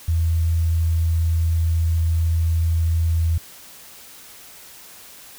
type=tone; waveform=sine; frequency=82.41 Hz; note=E2; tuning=in tune; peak=-16 dBFS; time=0.08-3.38 s; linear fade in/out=5 ms; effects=white hiss -43 dBFS RMS until 5.38 s